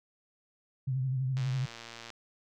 sine tone with vibrato, 130.81 Hz, C3, in tune, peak -28 dBFS, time 0.87-1.66 s, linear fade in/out 10 ms, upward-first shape sine, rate 12 Hz, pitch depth 56 cents each way
click train, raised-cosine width 0.2 ms, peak -27 dBFS, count 86, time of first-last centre 1.37-2.103 s, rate 116 Hz
effects none

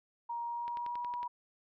sine tone with pitch glide, 942 to 967.9 Hz, A#5 to B5, +18 to -35 cents, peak -35 dBFS, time 0.29-1.28 s, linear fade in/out 10 ms, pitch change +47 cents, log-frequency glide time 0.44-1.11 s
click train, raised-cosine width 0.3 ms, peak -32 dBFS, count 7, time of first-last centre 0.68-1.23 s, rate 10.9 Hz
effects none

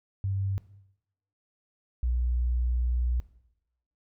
sine tone pair in turn, 97.4 / 60.74 Hz, G2 / B1, -11 / -28 cents, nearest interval minor sixth, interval 817 cents, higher first, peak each -26 / -24 dBFS, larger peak second, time 0.24-0.58 / 2.03-3.2 s, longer second, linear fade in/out 0 ms, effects noise-tail reverb RT60 0.8 s tail -17 dB re dry

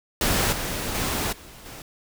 pink noise with level steps, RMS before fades -22 / -29 / -26 / -45 / -40 dBFS, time 0.21-1.82 s, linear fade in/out 2 ms, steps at 0.52 / 0.94 / 1.32 / 1.65 s, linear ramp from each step 10 ms, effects none

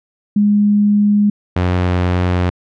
sine / sawtooth tone pair in turn, 206.4 / 89.79 Hz, G#3 / F2, -10 / +49 cents, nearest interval octave + major second, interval 1441 cents, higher first, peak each -9 dBFS, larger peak neither, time 0.36-1.3 / 1.56-2.5 s, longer neither, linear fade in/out 5 ms, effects low-pass 3000 Hz 12 dB/octave

